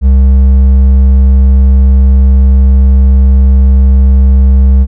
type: tone with hard clipping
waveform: triangle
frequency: 66.4 Hz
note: C2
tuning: 26 cents sharp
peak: -3 dBFS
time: 0.01-4.87 s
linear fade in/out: 50 ms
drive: 8 dB
effects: none